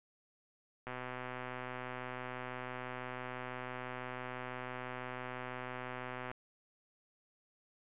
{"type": "click train", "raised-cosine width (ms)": 0.5, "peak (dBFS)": -27, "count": 687, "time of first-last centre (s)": [0.87, 6.314], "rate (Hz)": 126, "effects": ["resampled to 8000 Hz"]}